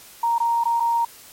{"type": "tone with dropouts", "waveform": "sine", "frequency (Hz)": 932.3, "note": "A#5", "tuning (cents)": 0, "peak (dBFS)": -17, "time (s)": [0.23, 1.05], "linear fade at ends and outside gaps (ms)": 5, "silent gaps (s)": [[0.383, 0.401], [0.638, 0.654], [0.799, 0.803]], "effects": ["white hiss -45 dBFS RMS until 1.32 s", "MP3 64 kbps"]}